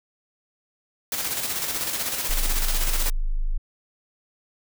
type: noise with tremolo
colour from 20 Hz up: white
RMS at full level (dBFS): -26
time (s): 1.12-3.1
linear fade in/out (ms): 2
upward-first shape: square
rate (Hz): 16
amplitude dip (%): 40
type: tone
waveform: sine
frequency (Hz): 26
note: G#0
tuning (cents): +3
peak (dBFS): -20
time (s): 2.29-3.58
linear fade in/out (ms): 10
effects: none